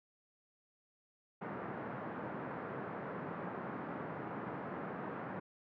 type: band-pass noise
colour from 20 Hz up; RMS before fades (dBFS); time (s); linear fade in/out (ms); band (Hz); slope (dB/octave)
pink; -43; 1.41-5.4; 10; 140 to 1600; 24
effects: none